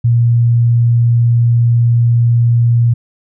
sine tone, 118.2 Hz, A#2, 24 cents sharp, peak -7 dBFS, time 0.04-2.94 s, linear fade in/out 10 ms, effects none

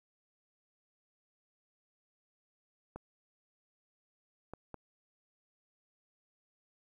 clicks, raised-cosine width 1 ms, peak -29 dBFS, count 3, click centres 2.96 / 4.536 / 4.743 s, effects 11-bit

